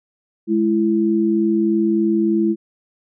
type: tone pair together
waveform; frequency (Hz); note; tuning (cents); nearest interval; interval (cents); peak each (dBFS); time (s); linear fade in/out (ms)
sine; 210.6 / 333.8; G#3 / E4; +24 / +22; minor sixth; 798; -18 / -16; 0.47-2.56; 50
effects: none